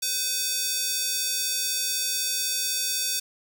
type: tone with high-pass filter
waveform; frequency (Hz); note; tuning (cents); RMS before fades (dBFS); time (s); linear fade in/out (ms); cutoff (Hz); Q
square; 508; B4; +49; -27; 0.02-3.2; 10; 5000; 1.2
effects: none